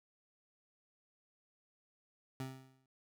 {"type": "tone with exponential decay", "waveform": "25% pulse", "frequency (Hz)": 131.7, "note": "C3", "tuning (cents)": 12, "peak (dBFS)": -34, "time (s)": [2.4, 2.86], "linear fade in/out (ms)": 2, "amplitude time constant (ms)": 100, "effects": []}